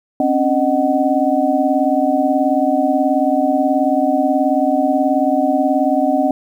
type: tone cluster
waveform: sine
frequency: 263.8 / 282.3 / 617 / 748 Hz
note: C4 / C#4 / D#5 / F#5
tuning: +14 / +32 / -15 / +19 cents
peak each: -18 dBFS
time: 0.2-6.31 s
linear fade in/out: 2 ms
effects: 8-bit